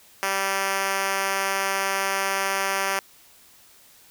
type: tone with high-pass filter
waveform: 5% pulse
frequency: 194.7 Hz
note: G3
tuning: 12 cents flat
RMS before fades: -25 dBFS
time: 0.23-2.99 s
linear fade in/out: 0 ms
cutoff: 420 Hz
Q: 0.63
effects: white hiss -53 dBFS RMS until 4.1 s